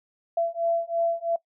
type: beating tone pair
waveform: sine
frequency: 672 / 675 Hz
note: E5 / E5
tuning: +33 / +41 cents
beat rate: 3 Hz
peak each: -26 dBFS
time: 0.37-1.36 s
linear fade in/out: 5 ms
effects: noise-tail reverb RT60 0.1 s tail -20 dB re dry